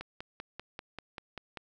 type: click train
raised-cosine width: 0.3 ms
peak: -24 dBFS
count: 9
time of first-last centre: 0.01-1.573 s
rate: 5.12 Hz
effects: none